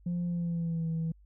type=tone with pitch glide; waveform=sine; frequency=174.61 to 162.92 Hz; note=F3 to E3; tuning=0 to -20 cents; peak=-27 dBFS; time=0.06-1.12 s; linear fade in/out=5 ms; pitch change=-120 cents; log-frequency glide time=0.26-0.88 s; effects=tanh soft clip ceiling -27 dBFS + added 50 Hz sine -55 dBFS peak until 1.25 s